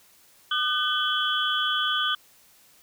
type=tone cluster; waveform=sine; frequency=1214 / 1510 / 3059 / 3358 Hz; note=D#6 / F#6 / G7 / G#7; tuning=-43 / +35 / -43 / +18 cents; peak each=-28 dBFS; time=0.51-2.15 s; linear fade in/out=5 ms; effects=white hiss -57 dBFS RMS until 2.82 s